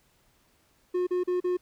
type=tone bursts; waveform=triangle; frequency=360.2 Hz; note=F#4; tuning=46 cents flat; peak=-22 dBFS; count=4; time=0.94-1.571 s; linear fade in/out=10 ms; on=130 ms; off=37 ms; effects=pink hiss -66 dBFS RMS until 1.61 s